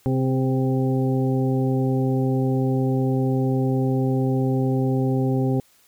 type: harmonic tone with a mistuned harmonic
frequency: 130.81 Hz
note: C3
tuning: in tune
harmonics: 1 / 2 / 3 / 4 / 6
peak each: -21 / -23 / -27 / -31 / -34 dBFS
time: 0.06-5.6 s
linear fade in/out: 0 ms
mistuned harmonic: 3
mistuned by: +24 cents
effects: white hiss -58 dBFS RMS until 5.87 s